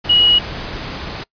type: tone in noise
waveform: sine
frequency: 2908 Hz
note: F#7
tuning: 31 cents flat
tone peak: -9 dBFS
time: 0.09-0.39 s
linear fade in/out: 10 ms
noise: pink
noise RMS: -27 dBFS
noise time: 0.04-1.24 s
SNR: +15 dB
effects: noise-tail reverb RT60 0.1 s tail -24 dB re dry + resampled to 11025 Hz